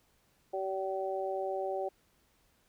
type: harmonic tone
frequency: 191.3 Hz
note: G3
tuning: 42 cents flat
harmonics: 2 / 3 / 4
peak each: -36 / -36 / -37 dBFS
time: 0.53-1.89 s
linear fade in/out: 10 ms
effects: pink hiss -70 dBFS RMS until 2.68 s